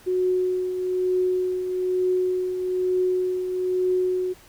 sine tone with tremolo, 367.2 Hz, F#4, 13 cents flat, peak -18 dBFS, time 0.06-4.34 s, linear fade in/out 20 ms, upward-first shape triangle, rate 1.1 Hz, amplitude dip 55%, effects pink hiss -51 dBFS RMS until 4.48 s

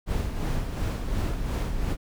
brown noise with tremolo, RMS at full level -25 dBFS, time 0.06-1.97 s, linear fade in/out 50 ms, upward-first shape sine, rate 2.8 Hz, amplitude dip 50%, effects none

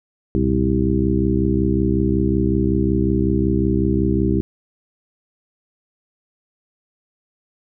harmonic tone with a mistuned harmonic, 65.41 Hz, C2, in tune, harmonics 1 / 2 / 3 / 4 / 5 / 6, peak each -22 / -23 / -21 / -24 / -21 / -24 dBFS, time 0.35-4.41 s, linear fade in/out 0 ms, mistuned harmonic 2, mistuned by -150 cents, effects none

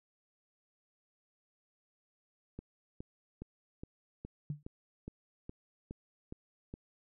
click train, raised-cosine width 3 ms, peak -30 dBFS, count 11, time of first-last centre 2.59-6.739 s, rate 2.41 Hz
sine tone with exponential decay, 147.4 Hz, D3, 7 cents sharp, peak -31 dBFS, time 4.5-4.63 s, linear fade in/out 2 ms, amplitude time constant 28 ms
effects none

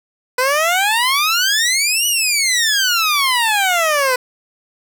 15% pulse exponential two-way sweep, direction up then down, 493.9 to 2960 to 493.9 Hz, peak -7 dBFS, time 0.38-4.16 s, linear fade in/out 5 ms, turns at 2.07 s, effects 8-bit

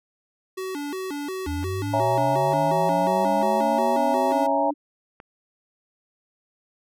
square tone with vibrato, 329.6 Hz, E4, in tune, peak -29 dBFS, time 0.57-4.47 s, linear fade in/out 10 ms, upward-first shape square, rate 2.8 Hz, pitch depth 230 cents each way
sine linear sweep, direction up, 77.8 to 293.7 Hz, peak -27 dBFS, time 1.46-4.74 s, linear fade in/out 20 ms
click train, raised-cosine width 0.5 ms, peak -27 dBFS, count 5, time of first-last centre 1.63-5.201 s, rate 1.12 Hz
sine chord, A# half-diminished seventh, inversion first, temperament equal, 554.4 / 659.3 / 830.6 / 932.3 Hz, C#5 / E5 / G#5 / A#5, 0 / 0 / 0 / 0 cents, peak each -25 dBFS, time 1.93-4.71 s, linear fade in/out 10 ms
effects none

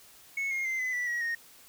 sine tone with pitch steps, 2200 / 2139 / 2079 / 2021 / 1964.5 / 1909.7 / 1856.4 Hz, C#7 / C7 / C7 / B6 / B6 / A#6 / A#6, -14 / +38 / -12 / +39 / -10 / +41 / -8 cents, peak -26 dBFS, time 0.37-1.35 s, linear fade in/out 5 ms, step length 140 ms, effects tanh soft clip ceiling -28 dBFS + white hiss -55 dBFS RMS until 1.68 s

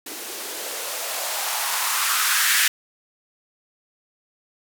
violet noise with band-pass filter sweep, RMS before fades -24 dBFS, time 0.06-2.68 s, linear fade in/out 5 ms, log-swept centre 300 to 1800 Hz, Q 2.7, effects none

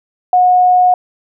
sine tone, 727 Hz, F#5, 31 cents flat, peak -6 dBFS, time 0.33-0.94 s, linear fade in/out 2 ms, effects none

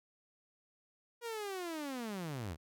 sawtooth linear sweep, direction down, 480.8 to 69.7 Hz, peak -35 dBFS, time 1.21-2.57 s, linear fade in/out 50 ms, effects none

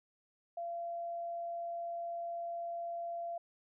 sine tone, 684 Hz, F5, 36 cents flat, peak -37 dBFS, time 0.57-3.38 s, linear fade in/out 5 ms, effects none

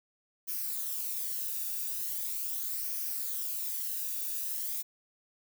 violet noise with flanger, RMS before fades -35 dBFS, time 0.47-4.83 s, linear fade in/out 20 ms, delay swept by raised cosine 0.26 to 0.97 ms, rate 0.4 Hz, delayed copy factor -0.5, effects none

